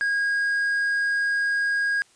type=tone with quantisation; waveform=triangle; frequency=1635 Hz; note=G#6; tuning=28 cents flat; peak=-19 dBFS; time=0.01-2.02 s; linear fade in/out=0 ms; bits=8; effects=white hiss -58 dBFS RMS until 2.15 s + resampled to 22050 Hz